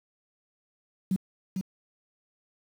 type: tone with echo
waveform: sine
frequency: 188.2 Hz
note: F#3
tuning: 30 cents sharp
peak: -22 dBFS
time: 1.11-1.16 s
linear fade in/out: 2 ms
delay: 450 ms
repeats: 1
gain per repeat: -5 dB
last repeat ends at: 1.61 s
effects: high-pass 100 Hz 12 dB/octave + 8-bit